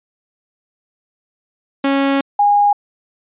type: tone pair in turn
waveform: sawtooth / sine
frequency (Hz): 275.4 / 819.1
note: C#4 / G#5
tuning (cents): -11 / -24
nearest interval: octave + perfect fifth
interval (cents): 1887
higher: second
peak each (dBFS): -9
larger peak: neither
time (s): 1.84-2.21 / 2.39-2.73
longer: first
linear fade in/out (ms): 5
effects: resampled to 8000 Hz